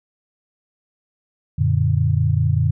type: chord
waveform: sine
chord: Gb augmented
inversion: none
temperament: equal with one note detuned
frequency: 91.49 / 116.54 / 146.83 Hz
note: Gb2 / Bb2 / D3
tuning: -19 / 0 / 0 cents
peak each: -19 dBFS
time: 1.58-2.71 s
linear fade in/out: 10 ms
effects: none